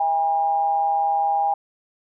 sine tone with amplitude modulation, 808 Hz, G#5, 48 cents flat, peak -15 dBFS, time 0-1.54 s, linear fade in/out 5 ms, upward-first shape sine, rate 159 Hz, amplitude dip 55%, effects none

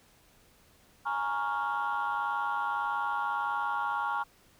sine chord, Bb minor seventh, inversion third, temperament equal, 830.6 / 932.3 / 1108.7 / 1396.9 Hz, Ab5 / Bb5 / Db6 / F6, 0 / 0 / 0 / 0 cents, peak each -33 dBFS, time 1.05-4.24 s, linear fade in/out 20 ms, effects tanh soft clip ceiling -23 dBFS + pink hiss -62 dBFS RMS until 4.59 s

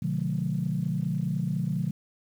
sine chord, B diminished seventh, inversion none, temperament just, 123.47 / 148.16 / 177.8 / 213.4 Hz, B2 / D3 / F3 / Ab3, 0 / +16 / +31 / +47 cents, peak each -33 / -29 / -29 / -35 dBFS, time 0.02-1.91 s, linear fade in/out 5 ms, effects tanh soft clip ceiling -16 dBFS + 9-bit

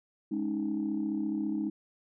sine chord, Ab suspended fourth, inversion none, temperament just, 207.7 / 276.9 / 311.5 Hz, Ab3 / Db4 / Eb4, 0 / -2 / +2 cents, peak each -33 / -35 / -31 dBFS, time 0.31-1.7 s, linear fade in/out 10 ms, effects tanh soft clip ceiling -22 dBFS

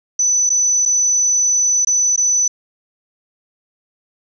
sine tone with dropouts, 5990 Hz, F#8, 20 cents sharp, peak -12 dBFS, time 0.19-2.48 s, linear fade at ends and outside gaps 5 ms, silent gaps 0.494-0.501 / 0.854-0.858 / 1.849-1.87 / 2.162-2.176 s, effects none

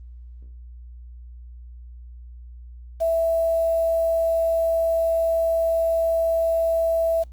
sine tone with quantisation, 659.3 Hz, E5, in tune, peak -18 dBFS, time 3-7.24 s, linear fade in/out 20 ms, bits 7, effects added 60 Hz sine -38 dBFS peak until 7.32 s + Opus 32 kbps

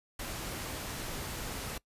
pink noise, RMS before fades -39 dBFS, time 0.19-1.78 s, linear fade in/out 5 ms, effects noise-tail reverb RT60 0.1 s tail -22 dB re dry + resampled to 32000 Hz

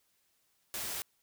white noise, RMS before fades -38 dBFS, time 0.74-1.02 s, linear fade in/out 0 ms, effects white hiss -74 dBFS RMS until 1.22 s

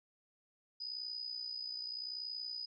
sine tone with amplitude modulation, 4979 Hz, D#8, in tune, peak -37 dBFS, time 0.8-2.66 s, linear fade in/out 10 ms, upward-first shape sine, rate 60.8 Hz, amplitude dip 65%, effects none

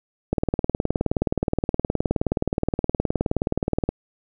click train, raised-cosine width 2 ms, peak -7 dBFS, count 69, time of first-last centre 0.33-3.89 s, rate 19.1 Hz, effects none

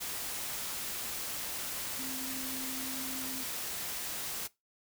sine tone in noise, 261.7 Hz, C4, in tune, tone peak -42 dBFS, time 1.98-3.44 s, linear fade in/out 20 ms, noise white, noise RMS -38 dBFS, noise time 0-4.48 s, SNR -7 dB, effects noise-tail reverb RT60 0.2 s tail -20 dB re dry

